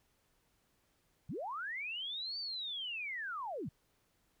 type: linear two-way sweep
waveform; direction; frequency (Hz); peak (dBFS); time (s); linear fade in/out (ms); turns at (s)
sine; up then down; 102.8 to 4638 to 102.8; -38; 1.29-3.69; 5; 2.39
effects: pink hiss -75 dBFS RMS until 4.4 s